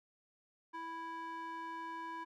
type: tone with band-pass filter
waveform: square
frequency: 329.6 Hz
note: E4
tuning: in tune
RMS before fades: -44 dBFS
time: 0.73-2.25 s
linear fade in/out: 20 ms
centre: 1200 Hz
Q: 5
effects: none